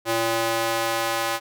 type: tone with high-pass filter sweep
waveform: square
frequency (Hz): 114.2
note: A#2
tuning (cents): -35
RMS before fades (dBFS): -24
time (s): 0.05-1.4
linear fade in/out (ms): 50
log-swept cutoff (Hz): 440 to 790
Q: 0.97
effects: none